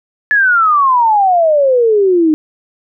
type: exponential sweep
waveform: sine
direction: down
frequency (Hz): 1732 to 302.3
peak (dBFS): -7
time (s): 0.31-2.34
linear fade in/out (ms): 0
effects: none